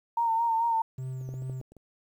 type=tone with vibrato; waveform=sine; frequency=917 Hz; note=A#5; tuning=29 cents flat; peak=-23 dBFS; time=0.17-0.82 s; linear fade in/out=5 ms; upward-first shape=sine; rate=4.6 Hz; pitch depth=39 cents each way
type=tone with tremolo; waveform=triangle; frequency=130 Hz; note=C3; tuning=11 cents flat; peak=-30 dBFS; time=0.98-1.61 s; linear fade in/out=5 ms; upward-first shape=triangle; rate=2.5 Hz; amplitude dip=30%
type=clicks; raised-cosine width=2 ms; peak=-37 / -30 / -31 / -35 / -30 / -32 / -39 / -37 dBFS; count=8; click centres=1.212 / 1.29 / 1.34 / 1.422 / 1.497 / 1.613 / 1.72 / 1.767 s
effects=10-bit